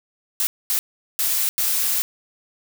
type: noise bursts at uneven times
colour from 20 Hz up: blue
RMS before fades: -21 dBFS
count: 4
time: 0.4-0.47 / 0.7-0.79 / 1.19-1.49 / 1.58-2.02 s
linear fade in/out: 0 ms
effects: none